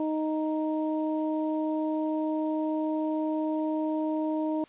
harmonic tone, 311.1 Hz, D#4, in tune, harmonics 1 / 2 / 3, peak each -27 / -33 / -37 dBFS, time 0-4.64 s, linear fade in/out 2 ms, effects white hiss -56 dBFS RMS until 4.68 s + resampled to 8000 Hz

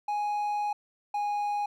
triangle tone pair in turn, 830.6 / 824.9 Hz, G#5 / G#5, 0 / -12 cents, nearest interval unison, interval 12 cents, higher first, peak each -25 dBFS, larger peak neither, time 0.08-0.73 / 1.14-1.66 s, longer first, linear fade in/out 5 ms, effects none

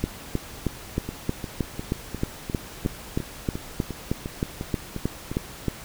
two click trains, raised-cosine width 3 ms, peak -17 / -10 dBFS, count 13 / 19, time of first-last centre 1.09-5.315 / 0.04-5.683 s, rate 2.84 / 3.19 Hz, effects pink hiss -41 dBFS RMS until 5.84 s

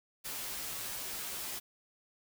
white noise with comb filter, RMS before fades -40 dBFS, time 0.24-1.6 s, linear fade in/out 20 ms, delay 12 ms, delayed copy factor -0.7, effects none

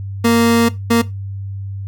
30% pulse tone bursts at uneven times, 232.2 Hz, A#3, 7 cents flat, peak -7 dBFS, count 2, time 0.24-0.69 / 0.9-1.02 s, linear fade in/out 10 ms, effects noise-tail reverb RT60 0.2 s tail -17 dB re dry + added 98 Hz sine -23 dBFS peak until 1.87 s

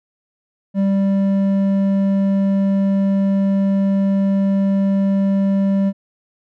sine tone with hard clipping, 196 Hz, G3, in tune, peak -15 dBFS, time 0.74-5.93 s, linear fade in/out 50 ms, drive 6 dB, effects none

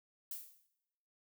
violet noise with exponential decay, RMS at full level -40 dBFS, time 0.31-0.67 s, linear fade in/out 2 ms, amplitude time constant 77 ms, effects noise-tail reverb RT60 0.9 s tail -18 dB re dry

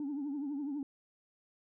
sine tone with vibrato, 285.1 Hz, C#4, 49 cents sharp, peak -33 dBFS, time 0-0.83 s, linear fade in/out 2 ms, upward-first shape triangle, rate 12 Hz, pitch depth 120 cents each way, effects tanh soft clip ceiling -32 dBFS

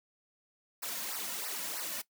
white noise with flanger, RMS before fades -38 dBFS, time 0.82-2.02 s, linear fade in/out 10 ms, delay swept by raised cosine 0.28 to 2.58 ms, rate 3.1 Hz, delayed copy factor -0.85, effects noise-tail reverb RT60 0.1 s tail -18 dB re dry + high-pass 200 Hz 12 dB/octave

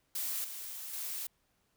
blue noise with level steps, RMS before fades -36 / -43 / -39 dBFS, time 0.15-1.27 s, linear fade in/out 5 ms, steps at 0.44 / 0.93 s, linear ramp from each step 5 ms, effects pink hiss -75 dBFS RMS until 1.76 s

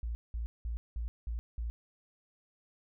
sine tone bursts, 57.5 Hz, A#1, 23 cents flat, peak -33 dBFS, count 6, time 0.03-1.7 s, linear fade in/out 0 ms, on 120 ms, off 190 ms, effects none

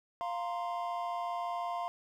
triangle chord, F suspended fourth, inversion none, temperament equal, 698.5 / 932.3 / 1046.5 Hz, F5 / Bb5 / C6, 0 / 0 / 0 cents, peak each -34 / -39 / -37 dBFS, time 0.21-1.88 s, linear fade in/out 0 ms, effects none

